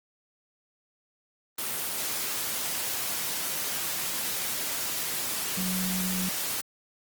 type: tone in noise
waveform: sine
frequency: 185 Hz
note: F#3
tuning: in tune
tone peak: -29 dBFS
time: 5.57-6.29 s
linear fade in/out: 5 ms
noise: white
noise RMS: -31 dBFS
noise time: 1.58-6.61 s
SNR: -1 dB
effects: high-pass 100 Hz 12 dB/octave + Opus 24 kbps